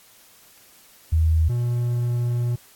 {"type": "tone pair in turn", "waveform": ["sine", "triangle"], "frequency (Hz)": [80.1, 120.65], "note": ["E2", "B2"], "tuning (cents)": [-49, -40], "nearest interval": "perfect fifth", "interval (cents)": 709, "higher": "second", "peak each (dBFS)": [-15, -18], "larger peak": "first", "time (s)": [[1.12, 1.49], [1.49, 2.56]], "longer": "second", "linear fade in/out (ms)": 10, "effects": ["white hiss -52 dBFS RMS until 2.75 s", "AAC 64 kbps"]}